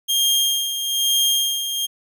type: tone with tremolo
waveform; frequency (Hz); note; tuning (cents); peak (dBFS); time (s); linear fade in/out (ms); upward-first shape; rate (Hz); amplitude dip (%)
sawtooth; 3217; G7; +44; -12; 0.08-1.87; 20; sine; 1.1; 60
effects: none